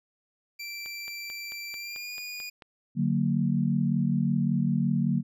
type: tone with pitch glide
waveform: 25% pulse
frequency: 2346 to 2450 Hz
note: D7 to D#7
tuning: -2 to -27 cents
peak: -32 dBFS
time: 0.59-2.5 s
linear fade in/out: 10 ms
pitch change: +75 cents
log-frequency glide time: 1.75-2.14 s
type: click train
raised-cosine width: 0.3 ms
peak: -30 dBFS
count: 9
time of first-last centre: 0.86-2.622 s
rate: 4.54 Hz
type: chord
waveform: sine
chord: D augmented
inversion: none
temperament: equal with one note detuned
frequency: 146.83 / 185 / 230.3 Hz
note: D3 / F#3 / A#3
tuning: 0 / 0 / -21 cents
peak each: -27 dBFS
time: 2.95-5.23 s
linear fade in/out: 50 ms
effects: none